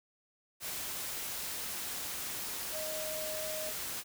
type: tone in noise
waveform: sine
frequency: 623 Hz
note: D#5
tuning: 2 cents sharp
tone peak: -39 dBFS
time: 2.71-3.73 s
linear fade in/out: 50 ms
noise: white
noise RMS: -39 dBFS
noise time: 0.6-4.04 s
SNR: -3 dB
effects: none